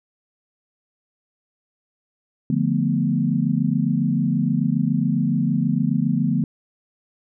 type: chord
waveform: sine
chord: B half-diminished seventh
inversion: first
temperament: equal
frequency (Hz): 146.83 / 174.61 / 220 / 246.9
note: D3 / F3 / A3 / B3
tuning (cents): 0 / 0 / 0 / 0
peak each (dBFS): -23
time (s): 2.5-6.44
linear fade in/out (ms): 2
effects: none